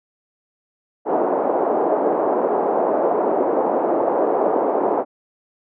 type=band-pass noise; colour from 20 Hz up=pink; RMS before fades=-19 dBFS; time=1.05-5.05 s; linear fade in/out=50 ms; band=340 to 840 Hz; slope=24 dB/octave; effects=none